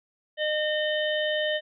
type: harmonic tone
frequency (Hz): 610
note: D#5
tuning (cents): -34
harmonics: 1 / 3 / 5 / 6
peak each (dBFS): -26 / -30 / -31 / -38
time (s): 0.37-1.61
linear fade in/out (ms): 50
effects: none